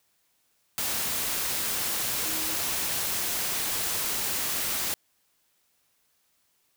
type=tone in noise; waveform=sine; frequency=315.9 Hz; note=D#4; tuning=26 cents sharp; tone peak=-40 dBFS; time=2.26-2.54 s; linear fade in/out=0 ms; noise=white; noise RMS=-29 dBFS; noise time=0.78-4.94 s; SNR=-14 dB; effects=white hiss -70 dBFS RMS until 6.76 s